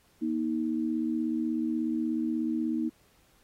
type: tone pair together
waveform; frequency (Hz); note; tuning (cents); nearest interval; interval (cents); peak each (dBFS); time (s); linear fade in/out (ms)
sine; 238.5 / 315; A#3 / D#4; +40 / +21; perfect fourth; 481; -30 / -29; 0.21-2.9; 20
effects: pink hiss -65 dBFS RMS until 3.43 s + AAC 48 kbps